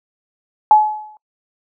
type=tone with exponential decay; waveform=sine; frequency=853 Hz; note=G#5; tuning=46 cents sharp; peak=-3 dBFS; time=0.71-1.17 s; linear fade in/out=1 ms; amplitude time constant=100 ms; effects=noise-tail reverb RT60 0.1 s tail -23 dB re dry